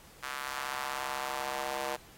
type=tone with high-pass filter sweep; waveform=square; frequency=68 Hz; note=C#2; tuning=33 cents flat; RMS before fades=-37 dBFS; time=0.22-1.97 s; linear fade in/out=20 ms; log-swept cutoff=1300 to 590 Hz; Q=1.7; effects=pink hiss -56 dBFS RMS until 2.17 s + AAC 48 kbps